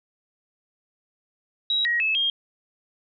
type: tone with pitch steps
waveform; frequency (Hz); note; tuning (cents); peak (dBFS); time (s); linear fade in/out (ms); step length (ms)
sine; 3852 / 1895 / 2602 / 3224; B7 / A#6 / E7 / G7; -44 / +28 / -23 / +48; -20; 1.7-2.3; 2; 150
effects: none